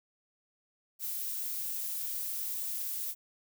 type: noise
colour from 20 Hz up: violet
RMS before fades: -36 dBFS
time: 0.99-3.15 s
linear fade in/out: 50 ms
effects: none